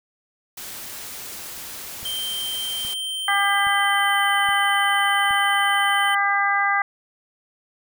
white noise, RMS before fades -35 dBFS, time 0.57-2.94 s, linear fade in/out 5 ms
click train, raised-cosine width 5 ms, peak -30 dBFS, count 5, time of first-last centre 2.03-5.309 s, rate 1.22 Hz
square tone with pitch glide, 3136 to 3071 Hz, G7 to G7, 0 to -36 cents, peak -26 dBFS, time 2.05-6.15 s, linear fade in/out 5 ms, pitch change -36 cents, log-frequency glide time 2.82-4.43 s
harmonic tone, 400.4 Hz, G4, 37 cents sharp, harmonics 2 / 3 / 4 / 5, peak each -23 / -23 / -23 / -23 dBFS, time 3.28-6.82 s, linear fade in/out 2 ms
effects none

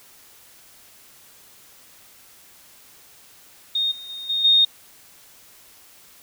sine tone with level steps, 3695 Hz, A#7, 16 cents flat, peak -19 / -35 / -31 / -20 / -12 dBFS, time 3.75-4.65 s, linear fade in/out 5 ms, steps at 3.91 / 4.09 / 4.29 / 4.44 s, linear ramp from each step 10 ms, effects white hiss -50 dBFS RMS until 6.22 s

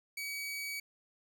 sawtooth tone, 2270 Hz, C#7, 41 cents sharp, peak -34 dBFS, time 0.17-0.8 s, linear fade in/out 5 ms, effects none

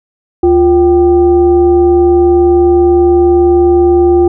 sine tone with frequency modulation, 351 Hz, F4, 9 cents sharp, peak -4 dBFS, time 0.43-4.28 s, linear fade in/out 5 ms, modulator 425 Hz, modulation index 0.49, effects none

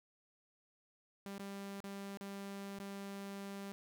sawtooth tone with dropouts, 198.1 Hz, G3, 18 cents sharp, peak -40 dBFS, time 1.26-3.72 s, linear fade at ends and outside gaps 0 ms, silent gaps 1.382-1.395 / 1.803-1.84 / 2.172-2.21 / 2.787-2.799 s, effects none

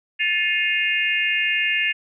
sine tone cluster, 1749 / 2141 / 2502 / 2797 Hz, A6 / C7 / D#7 / F7, -11 / +39 / +9 / +2 cents, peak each -24 dBFS, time 0.19-1.93 s, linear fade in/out 20 ms, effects none

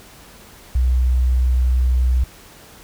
sine tone, 62.8 Hz, B1, 30 cents sharp, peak -13 dBFS, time 0.75-2.24 s, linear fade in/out 5 ms, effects pink hiss -44 dBFS RMS until 2.83 s

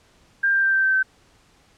sine tone with pitch steps, 1595 / 1584 / 1573 / 1562.2 / 1551.4 / 1540.7 Hz, G6 / G6 / G6 / G6 / G6 / G6, +30 / +18 / +6 / -6 / -18 / -30 cents, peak -16 dBFS, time 0.43-1.03 s, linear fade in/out 10 ms, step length 100 ms, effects pink hiss -57 dBFS RMS until 1.77 s + low-pass 8000 Hz 12 dB/octave

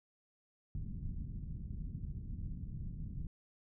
pink low-pass noise, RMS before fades -42 dBFS, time 0.75-3.27 s, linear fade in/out 2 ms, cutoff 190 Hz, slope 24 dB/octave, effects none

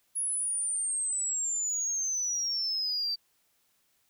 sine exponential sweep, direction down, 10560 to 4624 Hz, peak -27 dBFS, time 0.15-3.16 s, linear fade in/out 20 ms, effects tanh soft clip ceiling -24 dBFS + white hiss -71 dBFS RMS until 4.09 s

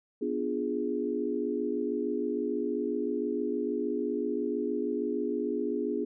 sine chord, B diminished seventh, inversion none, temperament equal, 246.9 / 293.7 / 349.2 / 415.3 Hz, B3 / D4 / F4 / Ab4, 0 / 0 / 0 / 0 cents, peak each -34 / -34 / -35 / -32 dBFS, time 0.21-6.05 s, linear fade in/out 10 ms, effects none

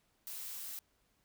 blue noise, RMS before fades -44 dBFS, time 0.27-0.79 s, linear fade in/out 0 ms, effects pink hiss -75 dBFS RMS until 1.24 s

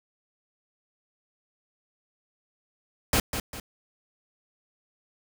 pink noise with echo, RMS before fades -22 dBFS, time 3.13-3.2 s, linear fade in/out 2 ms, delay 200 ms, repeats 2, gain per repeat -8 dB, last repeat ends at 3.6 s, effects none

